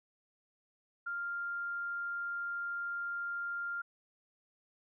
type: tone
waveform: sine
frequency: 1396.9 Hz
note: F6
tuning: in tune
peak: -35 dBFS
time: 1.06-3.82 s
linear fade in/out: 10 ms
effects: none